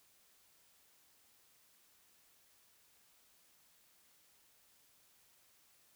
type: silence
effects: white hiss -69 dBFS RMS until 5.95 s